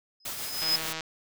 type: tone with exponential growth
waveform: sine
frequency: 5070 Hz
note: D#8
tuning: 32 cents sharp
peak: -20 dBFS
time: 0.2-0.76 s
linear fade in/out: 5 ms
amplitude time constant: 120 ms
type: noise with tremolo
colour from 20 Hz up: white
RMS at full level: -34 dBFS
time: 0.25-0.93 s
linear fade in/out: 5 ms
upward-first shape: triangle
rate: 6.7 Hz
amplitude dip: 40%
type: click train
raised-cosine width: 0.2 ms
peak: -17 dBFS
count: 63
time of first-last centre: 0.62-1.008 s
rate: 160 Hz
effects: none